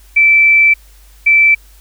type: tone pair in turn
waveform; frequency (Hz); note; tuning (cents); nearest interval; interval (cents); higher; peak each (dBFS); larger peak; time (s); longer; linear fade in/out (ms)
sine; 2326 / 2326; D7 / D7; -17 / -17; unison; 0; neither; -5; neither; 0.16-0.74 / 1.26-1.55; first; 10
effects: added 50 Hz sine -40 dBFS peak until 1.8 s + white hiss -48 dBFS RMS until 1.8 s